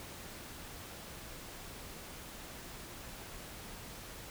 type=silence; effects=pink hiss -48 dBFS RMS until 4.3 s